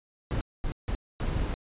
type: noise bursts at uneven times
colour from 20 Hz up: brown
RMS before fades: -29 dBFS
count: 4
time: 0.31-0.41 / 0.64-0.72 / 0.88-0.95 / 1.2-1.54 s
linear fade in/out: 0 ms
effects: resampled to 8000 Hz